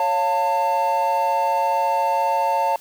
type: chord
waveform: triangle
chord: Db augmented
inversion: none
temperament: equal with one note detuned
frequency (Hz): 554.4 / 698.5 / 896.4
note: Db5 / F5 / A5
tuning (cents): 0 / 0 / +32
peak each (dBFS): -23 / -23 / -17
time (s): 0-2.76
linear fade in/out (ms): 2
effects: white hiss -47 dBFS RMS until 2.8 s